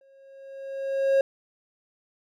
triangle tone with exponential growth, 543 Hz, C#5, 36 cents flat, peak -14 dBFS, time 0.01-1.21 s, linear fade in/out 2 ms, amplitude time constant 260 ms, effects none

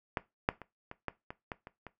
clicks, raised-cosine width 0.5 ms, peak -15 / -10 / -29 / -27 / -19 / -26 / -22 / -30 / -29 dBFS, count 9, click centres 0.172 / 0.489 / 0.617 / 0.914 / 1.083 / 1.305 / 1.518 / 1.671 / 1.867 s, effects noise-tail reverb RT60 0.2 s tail -18 dB re dry

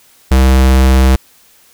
square tone, 65.41 Hz, C2, in tune, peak -6 dBFS, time 0.31-1.16 s, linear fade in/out 5 ms, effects white hiss -47 dBFS RMS until 1.73 s

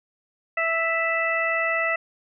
harmonic tone, 659.3 Hz, E5, in tune, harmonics 1 / 2 / 3 / 4, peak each -27 / -28 / -24 / -29 dBFS, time 0.57-1.96 s, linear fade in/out 5 ms, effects none

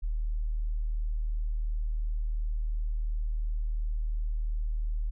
sine tone, 38.58 Hz, D#1, 14 cents flat, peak -27 dBFS, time 0.02-5.11 s, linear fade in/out 20 ms, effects none

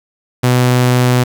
sawtooth tone, 124.8 Hz, B2, 19 cents sharp, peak -5 dBFS, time 0.43-1.24 s, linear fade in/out 10 ms, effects 7-bit

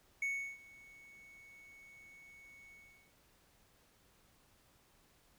triangle tone with ADSR envelope, 2217 Hz, C#7, in tune, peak -31 dBFS, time 0.22-3.14 s, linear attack 4 ms, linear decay 350 ms, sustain -23 dB, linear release 410 ms, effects pink hiss -69 dBFS RMS until 5.38 s

